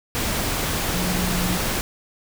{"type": "tone in noise", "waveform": "sine", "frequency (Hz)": 180, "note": "F#3", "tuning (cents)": -47, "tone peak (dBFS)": -24, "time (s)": [0.94, 1.57], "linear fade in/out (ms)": 0, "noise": "pink", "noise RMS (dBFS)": -24, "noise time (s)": [0.15, 1.81], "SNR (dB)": -3, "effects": []}